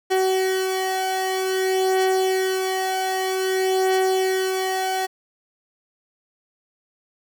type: beating tone pair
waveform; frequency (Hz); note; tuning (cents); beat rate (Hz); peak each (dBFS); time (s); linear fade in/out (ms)
30% pulse; 376.8 / 377.32; F#4 / F#4; +32 / +34; 0.52; -23 / -18; 0.1-5.07; 20
effects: none